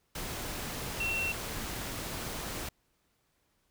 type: tone in noise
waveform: sine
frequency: 2715 Hz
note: F7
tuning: 50 cents flat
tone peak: -30 dBFS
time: 1-1.32 s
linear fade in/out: 5 ms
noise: pink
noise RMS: -38 dBFS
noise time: 0.15-2.69 s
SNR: +5 dB
effects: pink hiss -74 dBFS RMS until 3.7 s